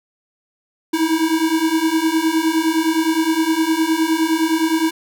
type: beating tone pair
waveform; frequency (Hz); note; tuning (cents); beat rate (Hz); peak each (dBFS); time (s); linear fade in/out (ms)
square; 315.9 / 325.6; D#4 / E4; +26 / -21; 9.7; -20 / -18; 0.93-4.91; 10
effects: none